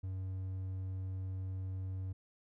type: tone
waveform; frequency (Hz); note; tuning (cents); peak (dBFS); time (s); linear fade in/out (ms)
triangle; 94.2; F#2; +32; -35; 0.03-2.13; 10
effects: none